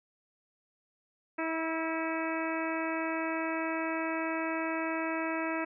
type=harmonic tone with a mistuned harmonic; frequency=323.2 Hz; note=E4; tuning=34 cents flat; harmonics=1 / 2 / 3 / 4 / 5 / 6 / 7 / 8; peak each=-34 / -37 / -39 / -40 / -41 / -42 / -42 / -43 dBFS; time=1.38-5.65 s; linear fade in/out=10 ms; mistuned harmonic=4; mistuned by=+26 cents; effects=none